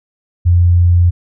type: tone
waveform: sine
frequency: 87.5 Hz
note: F2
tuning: 4 cents sharp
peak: -6 dBFS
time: 0.45-1.11 s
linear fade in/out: 20 ms
effects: none